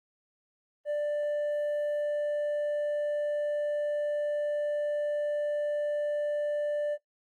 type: tone with hard clipping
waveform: triangle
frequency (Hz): 590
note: D5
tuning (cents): +8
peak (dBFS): -26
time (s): 0.85-6.98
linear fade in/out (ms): 50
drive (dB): 1
effects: noise-tail reverb RT60 0.1 s tail -17 dB re dry + Opus 32 kbps